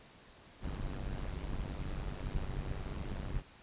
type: noise with amplitude modulation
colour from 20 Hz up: brown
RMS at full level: -35 dBFS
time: 0.6-3.43 s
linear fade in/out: 50 ms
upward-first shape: sine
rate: 96.6 Hz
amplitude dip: 80%
effects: pink hiss -58 dBFS RMS until 3.62 s + resampled to 8000 Hz